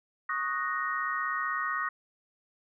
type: chord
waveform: sine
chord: D# minor seventh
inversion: third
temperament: equal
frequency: 1108.7 / 1244.5 / 1480 / 1864.7 Hz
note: C#6 / D#6 / F#6 / A#6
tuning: 0 / 0 / 0 / 0 cents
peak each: -35 / -33 / -37 / -33 dBFS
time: 0.29-1.89 s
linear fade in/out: 5 ms
effects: none